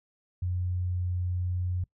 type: tone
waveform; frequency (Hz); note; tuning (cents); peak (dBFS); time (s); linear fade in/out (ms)
sine; 89.9; F#2; -49; -27; 0.42-1.84; 5
effects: noise-tail reverb RT60 0.1 s tail -22 dB re dry